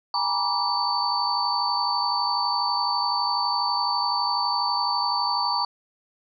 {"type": "tone cluster", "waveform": "sine", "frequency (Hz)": [813, 922, 974, 1166, 4536], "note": ["G#5", "A#5", "B5", "D6", "C#8"], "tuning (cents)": [-37, -19, -24, -13, 39], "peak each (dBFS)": [-30, -30, -27, -29, -26], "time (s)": [0.14, 5.65], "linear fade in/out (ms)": 2, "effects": []}